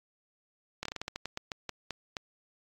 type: slowing click train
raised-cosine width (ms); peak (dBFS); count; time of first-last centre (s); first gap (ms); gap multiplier
0.2; -18; 14; 0.83-2.168; 24; 1.22
effects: AAC 48 kbps